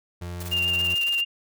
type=tone; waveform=35% pulse; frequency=87.7 Hz; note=F2; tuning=8 cents sharp; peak=-30 dBFS; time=0.21-0.95 s; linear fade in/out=10 ms
type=noise with tremolo; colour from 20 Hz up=white; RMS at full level=-38 dBFS; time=0.4-1.22 s; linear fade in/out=5 ms; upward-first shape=square; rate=18 Hz; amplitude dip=70%
type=tone with vibrato; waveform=sine; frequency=2794 Hz; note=F7; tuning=in tune; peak=-21 dBFS; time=0.51-1.25 s; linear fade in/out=20 ms; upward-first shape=sine; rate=7.1 Hz; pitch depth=15 cents each way
effects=none